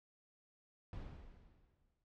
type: noise with exponential decay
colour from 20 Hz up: brown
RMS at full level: -45 dBFS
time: 0.93-2.04 s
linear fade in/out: 1 ms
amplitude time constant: 240 ms
effects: noise-tail reverb RT60 0.2 s tail -26 dB re dry + low-pass 4000 Hz 12 dB/octave